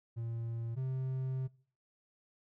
triangle tone pair in turn, 115.5 / 130.92 Hz, A#2 / C3, -16 / +1 cents, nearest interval major second, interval 217 cents, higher second, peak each -34 / -31 dBFS, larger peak second, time 0.16-0.76 / 0.76-1.48 s, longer second, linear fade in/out 20 ms, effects noise-tail reverb RT60 0.5 s tail -23 dB re dry

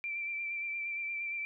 sine tone with vibrato, 2349 Hz, D7, in tune, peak -34 dBFS, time 0.04-1.45 s, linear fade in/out 0 ms, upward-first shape sine, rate 8.6 Hz, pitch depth 25 cents each way, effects none

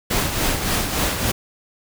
pink noise with tremolo, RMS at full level -19 dBFS, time 0.1-1.32 s, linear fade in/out 10 ms, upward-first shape triangle, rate 3.5 Hz, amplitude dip 55%, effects none

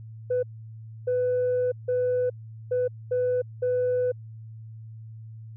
sine tone bursts at uneven times, 498.7 Hz, B4, 17 cents sharp, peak -20 dBFS, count 6, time 0.3-0.43 / 1.07-1.72 / 1.88-2.3 / 2.71-2.88 / 3.11-3.42 / 3.62-4.12 s, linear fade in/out 10 ms, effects tanh soft clip ceiling -19 dBFS + added 111 Hz sine -39 dBFS peak until 5.56 s

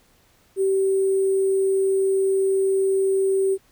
sine tone with sample-and-hold, 386.1 Hz, G4, 26 cents flat, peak -17 dBFS, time 0.56-3.58 s, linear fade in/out 50 ms, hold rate 8820 Hz, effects pink hiss -59 dBFS RMS until 3.71 s

